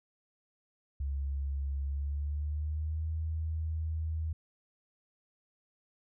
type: tone with pitch glide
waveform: sine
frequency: 69.3 to 79.6 Hz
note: C#2 to D#2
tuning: 0 to +40 cents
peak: -31 dBFS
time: 1-4.33 s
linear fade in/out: 5 ms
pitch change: +240 cents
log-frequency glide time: 1.84-3.08 s
effects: none